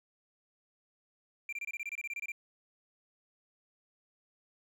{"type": "tone bursts", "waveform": "triangle", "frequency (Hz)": 2368, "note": "D7", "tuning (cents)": 14, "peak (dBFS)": -34, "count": 14, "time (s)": [1.49, 2.319], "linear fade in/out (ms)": 2, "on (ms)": 36, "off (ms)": 25, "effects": []}